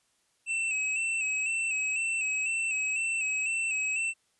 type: tone with vibrato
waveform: square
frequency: 2618 Hz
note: E7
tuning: 13 cents flat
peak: -28 dBFS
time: 0.46-4.14 s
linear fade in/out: 50 ms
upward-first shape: square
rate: 2 Hz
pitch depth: 42 cents each way
effects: white hiss -71 dBFS RMS until 4.39 s + resampled to 24000 Hz